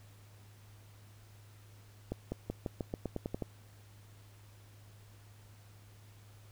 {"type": "accelerating click train", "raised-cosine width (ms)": 2, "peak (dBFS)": -22, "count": 11, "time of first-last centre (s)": [2.12, 3.423], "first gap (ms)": 200, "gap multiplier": 0.9, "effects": ["added 103 Hz sine -55 dBFS peak until 6.51 s", "pink hiss -63 dBFS RMS until 6.51 s"]}